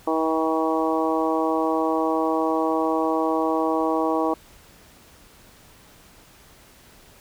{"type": "harmonic tone", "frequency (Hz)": 160, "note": "D#3", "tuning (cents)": 49, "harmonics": [2, 3, 4, 5, 6, 7], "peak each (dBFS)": [-24, -26, -27, -28, -29, -29], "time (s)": [0.07, 4.34], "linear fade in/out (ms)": 5, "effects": ["pink hiss -51 dBFS RMS until 7.2 s"]}